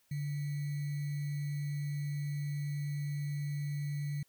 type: tone with sample-and-hold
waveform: sine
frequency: 145.2 Hz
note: D3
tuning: 19 cents flat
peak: -33 dBFS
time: 0.11-4.23 s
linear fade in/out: 5 ms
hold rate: 2100 Hz
effects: white hiss -71 dBFS RMS until 4.28 s